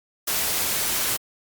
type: noise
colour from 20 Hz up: white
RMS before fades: -24 dBFS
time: 0.27-1.17 s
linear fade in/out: 10 ms
effects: Opus 48 kbps